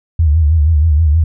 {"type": "tone with vibrato", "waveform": "sine", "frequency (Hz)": 77.78, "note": "D#2", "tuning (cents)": 0, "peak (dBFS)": -7, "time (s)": [0.19, 1.24], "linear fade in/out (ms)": 5, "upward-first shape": "sine", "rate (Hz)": 6.3, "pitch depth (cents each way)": 120, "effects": []}